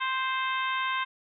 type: harmonic tone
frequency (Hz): 523.3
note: C5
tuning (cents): 0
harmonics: 2 / 3 / 4 / 5 / 6 / 7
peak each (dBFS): -29 / -33 / -35 / -37 / -39 / -40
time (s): 0-1.05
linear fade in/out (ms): 20
effects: none